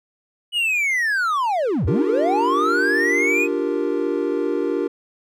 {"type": "linear two-way sweep", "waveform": "triangle", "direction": "down then up", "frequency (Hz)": [2960, 69.3, 2539], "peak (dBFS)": -16, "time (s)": [0.52, 3.48], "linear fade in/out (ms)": 50, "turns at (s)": 1.86}
{"type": "chord", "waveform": "triangle", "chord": "G minor seventh", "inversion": "second", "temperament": "equal", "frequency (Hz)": [293.7, 349.2, 392, 466.2], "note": ["D4", "F4", "G4", "Bb4"], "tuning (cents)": [0, 0, 0, 0], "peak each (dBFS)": -23, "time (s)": [1.87, 4.88], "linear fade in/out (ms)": 10}
{"effects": []}